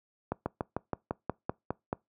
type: slowing click train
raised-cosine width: 1 ms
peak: -16 dBFS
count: 10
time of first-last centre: 0.32-1.929 s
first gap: 140 ms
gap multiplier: 1.06
effects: noise-tail reverb RT60 0.2 s tail -24 dB re dry + high-pass 80 Hz 12 dB/octave